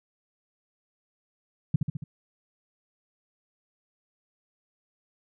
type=tone with echo; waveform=sine; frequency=146.83 Hz; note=D3; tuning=in tune; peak=-16 dBFS; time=1.74-1.76 s; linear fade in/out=5 ms; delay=70 ms; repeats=4; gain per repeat=-4 dB; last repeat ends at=2.04 s; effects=none